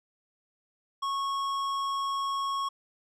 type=tone with tanh clipping; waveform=sine; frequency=1100 Hz; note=C#6; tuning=14 cents flat; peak=-30 dBFS; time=1.02-2.69 s; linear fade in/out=10 ms; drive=13 dB; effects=none